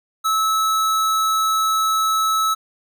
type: tone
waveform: square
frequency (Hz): 1300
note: E6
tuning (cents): -24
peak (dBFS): -17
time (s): 0.24-2.55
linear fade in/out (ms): 20
effects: none